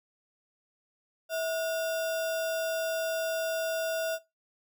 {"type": "tone with sample-and-hold", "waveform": "sine", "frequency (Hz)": 650, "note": "E5", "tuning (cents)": -24, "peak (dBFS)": -28, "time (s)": [1.29, 4.19], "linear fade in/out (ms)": 50, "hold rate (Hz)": 2100, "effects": ["noise-tail reverb RT60 0.2 s tail -17 dB re dry"]}